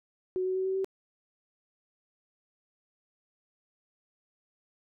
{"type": "tone with pitch steps", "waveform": "sine", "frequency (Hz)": [370, 373.4, 376.9, 380.4, 383.9], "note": ["F#4", "F#4", "F#4", "F#4", "G4"], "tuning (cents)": [0, 16, 32, 48, -36], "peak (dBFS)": -27, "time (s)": [0.36, 0.845], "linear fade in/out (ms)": 0, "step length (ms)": 97, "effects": []}